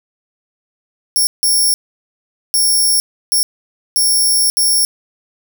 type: tone bursts at uneven times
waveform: 10% pulse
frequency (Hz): 5480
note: F8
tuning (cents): -34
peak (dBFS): -5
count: 6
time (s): 1.16-1.27 / 1.43-1.74 / 2.54-3 / 3.32-3.43 / 3.96-4.5 / 4.57-4.85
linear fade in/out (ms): 0
effects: none